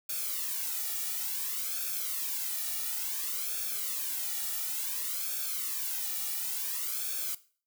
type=noise with flanger; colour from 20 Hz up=blue; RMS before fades=-34 dBFS; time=0.09-7.35 s; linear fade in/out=5 ms; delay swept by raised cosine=1 to 1.94 ms; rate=0.57 Hz; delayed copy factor=-0.85; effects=noise-tail reverb RT60 0.4 s tail -17 dB re dry